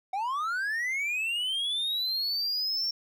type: linear sweep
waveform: triangle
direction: up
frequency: 740 to 5500 Hz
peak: -26 dBFS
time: 0.13-2.91 s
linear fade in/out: 5 ms
effects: none